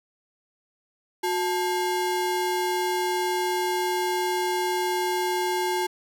square ring-modulated tone, 622.3 Hz, D#5, in tune, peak -21 dBFS, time 1.23-5.87 s, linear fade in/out 10 ms, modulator 259 Hz, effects none

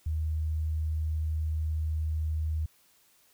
sine tone, 78.2 Hz, D#2, 9 cents sharp, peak -27 dBFS, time 0.06-2.66 s, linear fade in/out 5 ms, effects white hiss -64 dBFS RMS until 3.33 s

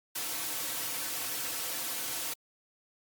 white noise with comb filter, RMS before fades -35 dBFS, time 0.15-2.34 s, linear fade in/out 10 ms, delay 4.9 ms, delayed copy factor -1, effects high-pass 150 Hz 12 dB/octave + Opus 48 kbps

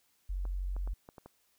sine tone, 46.25 Hz, F#1, in tune, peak -32 dBFS, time 0.29-0.94 s, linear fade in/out 10 ms
clicks, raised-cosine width 1 ms, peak -34 dBFS, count 6, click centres 0.453 / 0.765 / 0.875 / 1.089 / 1.182 / 1.26 s
effects white hiss -72 dBFS RMS until 1.58 s

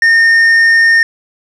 sine tone with tanh clipping, 1828 Hz, A#6, 34 cents flat, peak -6 dBFS, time 0.02-1.03 s, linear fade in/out 2 ms, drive 5 dB, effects none

